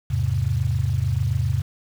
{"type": "chord", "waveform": "sine", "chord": "E augmented", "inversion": "none", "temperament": "equal", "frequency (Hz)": [82.41, 103.83, 130.81], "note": ["E2", "G#2", "B#2"], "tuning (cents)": [0, 0, 0], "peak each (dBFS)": [-25, -23, -23], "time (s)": [0.1, 1.62], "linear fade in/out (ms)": 10, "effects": ["7-bit"]}